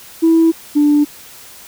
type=tone pair in turn; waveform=sine; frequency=327.5 / 294.1 Hz; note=E4 / D4; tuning=-11 / +3 cents; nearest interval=major second; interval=186 cents; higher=first; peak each=-6 / -7 dBFS; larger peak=first; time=0.22-0.52 / 0.75-1.05 s; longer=neither; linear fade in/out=20 ms; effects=tanh soft clip ceiling -4 dBFS + white hiss -38 dBFS RMS until 1.67 s